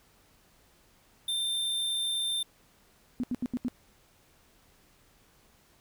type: tone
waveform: square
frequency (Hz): 3588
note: A7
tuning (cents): +33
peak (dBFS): -29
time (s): 1.28-2.43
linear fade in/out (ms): 5
type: tone bursts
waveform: sine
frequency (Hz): 246.9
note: B3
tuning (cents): 0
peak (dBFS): -27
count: 5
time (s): 3.2-3.683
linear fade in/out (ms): 0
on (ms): 35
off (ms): 77
effects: pink hiss -63 dBFS RMS until 5.8 s